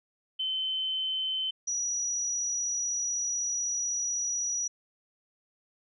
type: tone pair in turn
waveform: sine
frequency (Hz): 3067 / 5832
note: G7 / F#8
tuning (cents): -38 / -26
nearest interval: major seventh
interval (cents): 1112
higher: second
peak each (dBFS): -28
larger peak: neither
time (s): 0.39-1.51 / 1.67-4.68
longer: second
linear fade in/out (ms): 10
effects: none